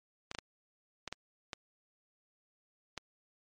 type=clicks; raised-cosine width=0.2 ms; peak=-21 dBFS; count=7; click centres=0.314 / 0.349 / 0.387 / 1.077 / 1.126 / 1.532 / 2.977 s; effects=MP3 48 kbps